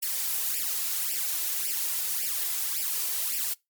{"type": "noise with flanger", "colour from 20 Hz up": "blue", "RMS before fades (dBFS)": -29, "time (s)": [0.02, 3.54], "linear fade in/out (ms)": 10, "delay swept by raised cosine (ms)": [0.38, 2.98], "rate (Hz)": 1.8, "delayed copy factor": 1, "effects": ["noise-tail reverb RT60 0.2 s tail -24 dB re dry", "MP3 96 kbps"]}